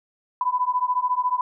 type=beating tone pair; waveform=sine; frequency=991 / 1005 Hz; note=B5 / B5; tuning=+6 / +30 cents; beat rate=14 Hz; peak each=-23 dBFS; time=0.41-1.41 s; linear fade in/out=2 ms; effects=none